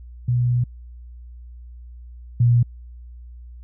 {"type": "tone pair in turn", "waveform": "sine", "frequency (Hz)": [122.4, 119.95], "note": ["B2", "A#2"], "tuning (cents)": [-15, 50], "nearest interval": "unison", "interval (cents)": 35, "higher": "first", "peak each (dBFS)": [-16, -12], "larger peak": "second", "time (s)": [[0.28, 0.64], [2.4, 2.63]], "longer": "first", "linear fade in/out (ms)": 5, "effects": ["added 60 Hz sine -37 dBFS peak until 3.63 s"]}